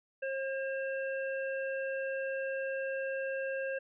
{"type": "harmonic tone", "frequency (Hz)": 537, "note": "C5", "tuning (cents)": 45, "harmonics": [1, 3, 5], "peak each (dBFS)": [-34, -39, -46], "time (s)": [0.22, 3.79], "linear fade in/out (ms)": 10, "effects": []}